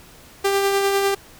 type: tone with tremolo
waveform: sawtooth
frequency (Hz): 395.5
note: G4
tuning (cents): +15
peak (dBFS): -12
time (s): 0.44-1.15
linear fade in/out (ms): 10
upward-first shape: sine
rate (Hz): 10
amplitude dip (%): 30
effects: pink hiss -46 dBFS RMS until 1.39 s